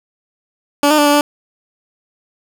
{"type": "tone with pitch steps", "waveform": "15% pulse", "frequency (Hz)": [288.1, 304.2, 292.7, 289.9, 292.3], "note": ["D4", "D#4", "D4", "D4", "D4"], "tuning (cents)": [-33, -39, -6, -22, -8], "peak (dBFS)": -3, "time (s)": [0.83, 1.21], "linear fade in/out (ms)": 2, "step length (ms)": 76, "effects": []}